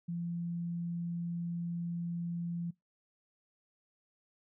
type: tone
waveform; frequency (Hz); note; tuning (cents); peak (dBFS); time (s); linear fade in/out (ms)
sine; 171.2; F3; -34; -34; 0.08-2.71; 10
effects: noise-tail reverb RT60 0.2 s tail -24 dB re dry